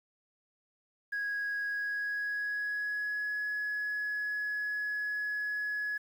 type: tone with pitch glide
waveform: sine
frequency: 1655 to 1687.8 Hz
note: G#6 to G#6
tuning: -6 to +27 cents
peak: -30 dBFS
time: 1.12-5.98 s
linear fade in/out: 10 ms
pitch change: +33 cents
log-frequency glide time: 1.68-3.39 s
effects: tanh soft clip ceiling -28 dBFS + 10-bit